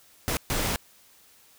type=noise bursts at uneven times; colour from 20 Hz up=pink; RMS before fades=-27 dBFS; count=2; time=0.28-0.37 / 0.5-0.76 s; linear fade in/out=0 ms; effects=white hiss -57 dBFS RMS until 1.58 s